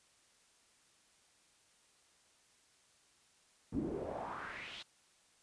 brown noise with band-pass filter sweep, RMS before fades -42 dBFS, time 3.72-4.83 s, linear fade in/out 10 ms, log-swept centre 230 to 3800 Hz, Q 3.6, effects white hiss -69 dBFS RMS until 5.42 s + resampled to 22050 Hz

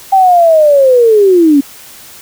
sine linear sweep, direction down, 784 to 270.3 Hz, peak -3 dBFS, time 0.12-1.61 s, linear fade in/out 10 ms, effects white hiss -34 dBFS RMS until 2.21 s

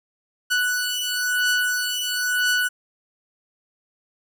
sawtooth beating tone pair, 1480 / 1481 Hz, F#6 / F#6, 0 / +1 cents, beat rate 1 Hz, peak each -20 dBFS, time 0.5-2.69 s, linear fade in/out 20 ms, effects none

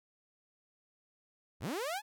sawtooth linear sweep, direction up, 46 to 880 Hz, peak -31 dBFS, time 1.6-2.02 s, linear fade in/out 50 ms, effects none

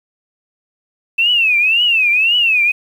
sine tone with vibrato, 2637 Hz, E7, in tune, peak -10 dBFS, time 1.18-2.72 s, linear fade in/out 10 ms, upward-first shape triangle, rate 1.9 Hz, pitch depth 210 cents each way, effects 7-bit

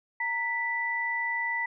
sine tone pair together, 925.1 / 1975.5 Hz, A#5 / B6, -13 / 0 cents, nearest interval octave + minor second, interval 1313 cents, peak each -33 / -28 dBFS, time 0.2-1.66 s, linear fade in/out 5 ms, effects none

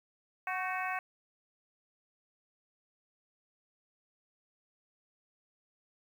harmonic tone with a mistuned harmonic, 370 Hz, F#4, in tune, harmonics 2 / 3 / 4 / 5 / 6 / 7, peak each -37 / -39 / -40 / -41 / -42 / -42 dBFS, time 0.47-0.99 s, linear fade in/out 2 ms, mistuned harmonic 4, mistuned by +60 cents, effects 10-bit

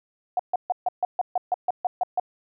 sine tone bursts, 727 Hz, F#5, 31 cents flat, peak -19 dBFS, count 12, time 0.37-2.198 s, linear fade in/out 2 ms, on 24 ms, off 140 ms, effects none

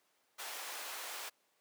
pink high-pass noise, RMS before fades -44 dBFS, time 0.38-1.3 s, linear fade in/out 20 ms, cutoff 660 Hz, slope 12 dB/octave, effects pink hiss -74 dBFS RMS until 1.6 s + high-pass 400 Hz 12 dB/octave

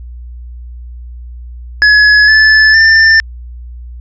square tone with pitch steps, 1694 / 1739.6 / 1786.5 Hz, G#6 / A6 / A6, +34 / -20 / +26 cents, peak -4 dBFS, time 1.82-3.2 s, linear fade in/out 0 ms, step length 460 ms, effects added 60 Hz sine -25 dBFS peak until 4 s + resampled to 16000 Hz

